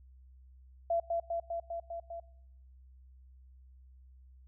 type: tone with echo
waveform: sine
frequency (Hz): 676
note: E5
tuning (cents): +43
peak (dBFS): -27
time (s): 0.9-1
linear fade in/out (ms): 5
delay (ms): 200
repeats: 6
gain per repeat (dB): -2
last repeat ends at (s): 2.2
effects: noise-tail reverb RT60 0.9 s tail -23 dB re dry + added 64 Hz sine -54 dBFS peak until 4.47 s